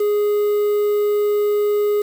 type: tone with quantisation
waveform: triangle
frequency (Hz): 415.3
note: G#4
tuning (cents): 0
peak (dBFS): -13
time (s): 0-2.02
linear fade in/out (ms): 5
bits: 6
effects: none